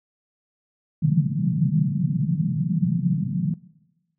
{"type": "band-pass noise", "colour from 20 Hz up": "pink", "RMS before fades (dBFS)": -22, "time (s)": [1.02, 3.54], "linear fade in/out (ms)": 5, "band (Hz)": [140, 190], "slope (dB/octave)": 48, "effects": ["noise-tail reverb RT60 1.0 s tail -20 dB re dry"]}